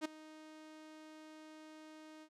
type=tone with ADSR envelope; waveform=sawtooth; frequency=311.1 Hz; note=D#4; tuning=in tune; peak=-30 dBFS; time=0.01-2.29 s; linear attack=41 ms; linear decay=9 ms; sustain=-19 dB; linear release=67 ms; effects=low-pass 8000 Hz 12 dB/octave